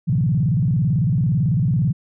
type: tone with vibrato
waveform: sine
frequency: 140.1 Hz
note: C#3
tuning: 19 cents sharp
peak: -15 dBFS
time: 0.07-1.93 s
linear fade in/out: 20 ms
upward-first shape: square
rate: 18 Hz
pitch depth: 300 cents each way
effects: none